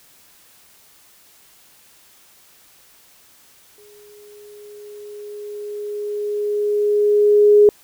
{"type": "tone with exponential growth", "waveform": "sine", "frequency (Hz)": 415.3, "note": "G#4", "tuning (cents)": 0, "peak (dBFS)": -6, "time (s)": [3.78, 7.69], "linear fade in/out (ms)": 1, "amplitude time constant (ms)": 850, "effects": ["white hiss -51 dBFS RMS until 7.83 s"]}